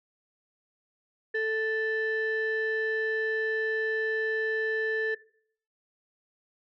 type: tone pair together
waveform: sine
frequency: 440 / 1760 Hz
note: A4 / A6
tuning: 0 / 0 cents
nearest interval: 2 octaves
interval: 2400 cents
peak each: -27 dBFS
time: 1.34-5.15 s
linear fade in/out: 10 ms
effects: noise-tail reverb RT60 0.6 s tail -21 dB re dry + tanh soft clip ceiling -22 dBFS